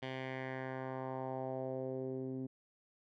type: tone with low-pass filter sweep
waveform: 10% pulse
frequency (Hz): 131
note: C3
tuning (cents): +2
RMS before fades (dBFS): -41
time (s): 0.02-2.47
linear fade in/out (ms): 10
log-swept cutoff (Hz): 3000 to 280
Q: 2.3
effects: none